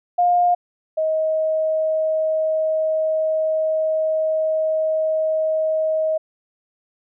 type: tone pair in turn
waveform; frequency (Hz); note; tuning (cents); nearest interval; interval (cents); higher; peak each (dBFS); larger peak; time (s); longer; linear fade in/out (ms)
sine; 708 / 630.8; F5 / D#5; +23 / +24; major second; 199; first; -13 / -17; first; 0.18-0.55 / 0.97-6.18; second; 10
effects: none